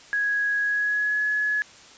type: tone with pitch glide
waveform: sine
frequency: 1661.2 to 1696.1 Hz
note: G#6 to G#6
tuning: 0 to +36 cents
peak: -21 dBFS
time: 0.13-1.62 s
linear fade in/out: 0 ms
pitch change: +36 cents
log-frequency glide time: 0.62-1.21 s
effects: white hiss -48 dBFS RMS until 1.97 s + resampled to 16000 Hz